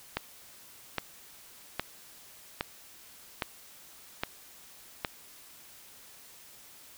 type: click train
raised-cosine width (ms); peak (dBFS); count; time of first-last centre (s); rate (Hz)
0.3; -13; 7; 0.17-5.048; 1.23
effects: white hiss -53 dBFS RMS until 6.97 s